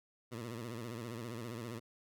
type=tone with vibrato; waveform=15% pulse; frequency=116.54 Hz; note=A#2; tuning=in tune; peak=-35 dBFS; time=0.31-1.8 s; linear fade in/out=20 ms; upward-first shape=sine; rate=15 Hz; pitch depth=110 cents each way; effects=none